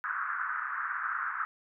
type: band-pass noise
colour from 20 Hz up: pink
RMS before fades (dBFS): -34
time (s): 0.04-1.45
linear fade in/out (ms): 0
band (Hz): 1200 to 1600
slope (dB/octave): 48
effects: none